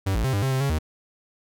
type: tone with pitch steps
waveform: 45% pulse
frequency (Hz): 96.4 / 55 / 132 / 100.1 / 133.3 / 131.5 / 138.8 / 78.2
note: G2 / A1 / C3 / G2 / C3 / C3 / C#3 / D#2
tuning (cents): -28 / 0 / +16 / +37 / +33 / +9 / +3 / +9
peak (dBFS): -21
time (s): 0.06-0.788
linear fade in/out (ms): 10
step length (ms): 91
effects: none